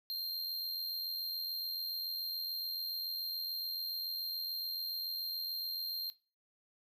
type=tone with amplitude modulation; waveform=square; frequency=4186 Hz; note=C8; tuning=in tune; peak=-35 dBFS; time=0.1-6.1 s; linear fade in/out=0 ms; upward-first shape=sine; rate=87 Hz; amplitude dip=35%; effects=noise-tail reverb RT60 0.3 s tail -17 dB re dry